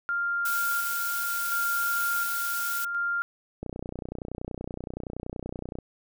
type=tone with tremolo; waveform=sine; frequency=1396.9 Hz; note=F6; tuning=in tune; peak=-25 dBFS; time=0.09-3.22 s; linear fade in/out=0 ms; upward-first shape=square; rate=0.7 Hz; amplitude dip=35%
type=noise; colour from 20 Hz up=blue; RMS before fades=-33 dBFS; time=0.45-2.85 s; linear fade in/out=5 ms
type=click train; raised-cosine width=2 ms; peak=-21 dBFS; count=67; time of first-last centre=3.63-5.787 s; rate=30.6 Hz
effects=none